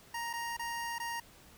25% pulse tone with dropouts, 935 Hz, A#5, 5 cents sharp, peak -32 dBFS, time 0.14-1.2 s, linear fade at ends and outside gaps 5 ms, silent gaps 0.331-0.335 / 0.568-0.593 / 0.984-0.999 s, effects pink hiss -58 dBFS RMS until 1.57 s

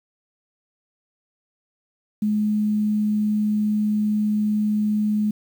sine tone, 211.2 Hz, G#3, 29 cents sharp, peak -18 dBFS, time 2.22-5.31 s, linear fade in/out 5 ms, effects 8-bit

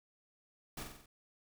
pink noise with echo, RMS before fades -43 dBFS, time 0.77-0.83 s, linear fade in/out 5 ms, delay 46 ms, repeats 5, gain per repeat -4 dB, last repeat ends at 1.06 s, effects none

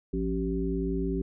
harmonic tone with a mistuned harmonic, 55 Hz, A1, in tune, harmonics 1 / 3 / 5 / 7, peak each -32 / -32 / -32 / -32 dBFS, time 0.13-1.22 s, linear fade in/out 5 ms, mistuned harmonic 3, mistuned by +130 cents, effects none

